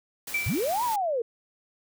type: noise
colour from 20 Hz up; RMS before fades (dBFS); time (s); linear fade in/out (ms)
white; -37; 0.27-0.96; 5
type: tone with exponential decay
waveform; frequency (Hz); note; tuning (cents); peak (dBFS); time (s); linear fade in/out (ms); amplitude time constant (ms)
sine; 2330; D7; -14; -22; 0.34-0.8; 5; 100
type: linear two-way sweep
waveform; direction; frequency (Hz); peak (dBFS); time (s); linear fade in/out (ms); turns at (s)
sine; up then down; 67.7 to 1003 to 440.8; -24; 0.46-1.22; 5; 0.84
effects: none